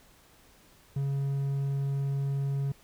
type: tone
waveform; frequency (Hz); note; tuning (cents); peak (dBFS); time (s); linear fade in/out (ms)
triangle; 138.59; C#3; 0; -25; 0.96-2.72; 5
effects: pink hiss -59 dBFS RMS until 2.83 s